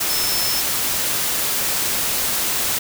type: tone in noise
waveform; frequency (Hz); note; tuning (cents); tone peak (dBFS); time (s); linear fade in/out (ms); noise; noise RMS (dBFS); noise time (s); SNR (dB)
sine; 5274; E8; 0; -23; 0.09-0.61; 10; white; -21; 0-2.79; -5
effects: none